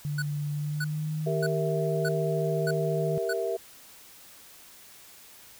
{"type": "tone with pitch glide", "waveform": "sine", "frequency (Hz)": [146.83, 155.11], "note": ["D3", "D#3"], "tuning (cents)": [0, -5], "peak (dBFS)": -28, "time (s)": [0.05, 3.18], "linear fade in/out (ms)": 0, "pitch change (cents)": 95, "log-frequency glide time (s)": [0.52, 1.12]}
{"type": "tone bursts", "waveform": "square", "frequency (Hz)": 1480, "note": "F#6", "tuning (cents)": 0, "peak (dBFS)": -30, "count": 6, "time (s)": [0.18, 3.332], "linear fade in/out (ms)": 5, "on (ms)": 42, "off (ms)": 580}
{"type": "chord", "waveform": "sine", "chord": "E diminished", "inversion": "first", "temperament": "equal", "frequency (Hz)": [392, 466.2, 659.3], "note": ["G4", "Bb4", "E5"], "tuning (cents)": [0, 0, 0], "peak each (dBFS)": -31, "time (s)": [1.26, 3.57], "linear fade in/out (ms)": 10}
{"effects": ["white hiss -51 dBFS RMS until 5.59 s"]}